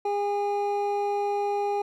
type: tone pair together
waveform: triangle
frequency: 407.3 / 814.6 Hz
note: G#4 / G#5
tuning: -34 / -34 cents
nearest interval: octave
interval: 1200 cents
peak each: -25 dBFS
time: 0.05-1.82 s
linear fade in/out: 5 ms
effects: none